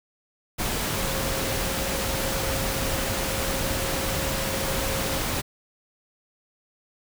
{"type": "tone in noise", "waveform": "sine", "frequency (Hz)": 538, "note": "C5", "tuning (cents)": 48, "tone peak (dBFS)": -33, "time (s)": [0.96, 5.2], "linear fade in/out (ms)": 20, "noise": "pink", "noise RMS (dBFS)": -27, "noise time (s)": [0.58, 5.42], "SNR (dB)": -9, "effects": []}